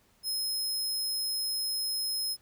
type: tone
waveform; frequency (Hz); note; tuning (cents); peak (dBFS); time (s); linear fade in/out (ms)
sawtooth; 5140; E8; -45; -27; 0.23-2.37; 50
effects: pink hiss -66 dBFS RMS until 2.41 s